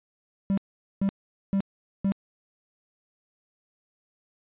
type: tone bursts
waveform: triangle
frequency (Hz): 196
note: G3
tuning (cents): 0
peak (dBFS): -19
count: 4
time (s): 0.5-2.12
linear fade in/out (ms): 0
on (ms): 75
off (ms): 440
effects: resampled to 8000 Hz